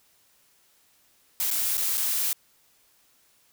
blue noise with dropouts, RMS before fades -26 dBFS, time 1.4-2.33 s, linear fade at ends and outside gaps 1 ms, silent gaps 1.504-1.511 / 1.771-1.777 / 1.973-1.977 s, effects white hiss -63 dBFS RMS until 3.52 s

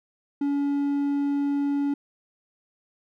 triangle tone, 283.6 Hz, C#4, 40 cents sharp, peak -20 dBFS, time 0.41-1.94 s, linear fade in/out 5 ms, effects none

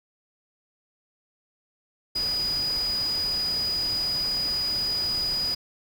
sine tone in noise, 4932 Hz, D#8, 16 cents flat, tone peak -24 dBFS, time 2.15-5.55 s, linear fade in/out 10 ms, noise pink, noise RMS -38 dBFS, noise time 2.15-5.55 s, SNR +11 dB, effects none

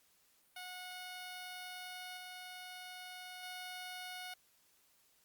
10% pulse tone with level steps, 730 Hz, F#5, 24 cents flat, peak -37 / -39 / -36 dBFS, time 0.56-4.34 s, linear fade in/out 5 ms, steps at 2.17 / 3.43 s, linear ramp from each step 2 ms, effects white hiss -71 dBFS RMS until 5.24 s + Opus 48 kbps

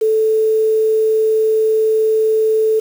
sine tone with quantisation, 438.2 Hz, A4, 7 cents flat, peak -11 dBFS, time 0.01-2.8 s, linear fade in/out 10 ms, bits 6, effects none

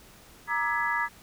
sine tone cluster, 943 / 1191 / 1295 / 1681 / 1992 Hz, A#5 / D6 / E6 / G#6 / B6, +20 / +24 / -31 / +20 / +14 cents, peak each -30 / -33 / -36 / -29 / -32 dBFS, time 0.47-1.09 s, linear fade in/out 50 ms, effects pink hiss -53 dBFS RMS until 1.22 s

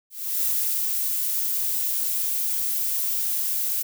violet noise with ADSR envelope, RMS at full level -23 dBFS, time 0.1-3.83 s, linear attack 330 ms, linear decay 410 ms, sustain -2 dB, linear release 13 ms, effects none

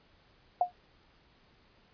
sine tone with exponential decay, 716 Hz, F5, 43 cents sharp, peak -19 dBFS, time 0.61-0.72 s, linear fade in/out 2 ms, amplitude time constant 22 ms, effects pink hiss -64 dBFS RMS until 1.93 s + resampled to 11025 Hz

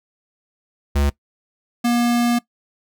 square tone pair in turn, 71 / 238.8 Hz, C#2 / A#3, +42 / +42 cents, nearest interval octave + major sixth, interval 2100 cents, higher second, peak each -16 dBFS, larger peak neither, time 0.95-1.1 / 1.84-2.39 s, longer second, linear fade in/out 10 ms, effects noise-tail reverb RT60 0.1 s tail -20 dB re dry

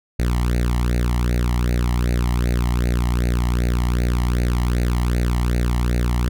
sawtooth tone with flanger, 60.2 Hz, B1, 44 cents flat, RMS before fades -19 dBFS, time 0.19-6.29 s, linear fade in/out 5 ms, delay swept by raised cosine 0.46 to 1.01 ms, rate 2.6 Hz, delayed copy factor +0.9, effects none

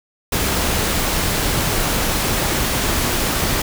pink noise, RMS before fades -19 dBFS, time 0.32-3.62 s, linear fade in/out 5 ms, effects none

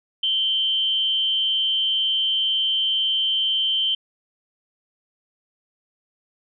sine tone with amplitude modulation, 3100 Hz, G7, 20 cents flat, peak -16 dBFS, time 0.23-3.95 s, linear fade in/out 5 ms, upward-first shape sine, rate 222 Hz, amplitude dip 55%, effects none

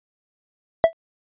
triangle tone with exponential decay, 659 Hz, E5, 1 cent flat, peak -4 dBFS, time 0.84-0.93 s, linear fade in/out 0 ms, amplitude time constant 18 ms, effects resampled to 8000 Hz

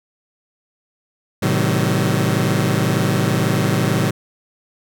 sawtooth chord, A diminished seventh, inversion none, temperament just, 110 / 132 / 158.4 / 190.08 Hz, A2 / C3 / Eb3 / Gb3, 0 / +16 / +31 / +47 cents, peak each -17 dBFS, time 1.42-4.11 s, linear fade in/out 10 ms, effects none

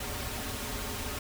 pink noise with comb filter, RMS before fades -36 dBFS, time 0-1.19 s, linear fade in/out 5 ms, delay 6 ms, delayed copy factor -0.7, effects none

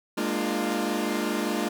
sawtooth chord, Bb dominant seventh, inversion third, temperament equal with one note detuned, 207.7 / 233.1 / 299.1 / 349.2 Hz, Ab3 / Bb3 / D4 / F4, 0 / 0 / +32 / 0 cents, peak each -27 dBFS, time 0.17-1.69 s, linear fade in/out 10 ms, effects none

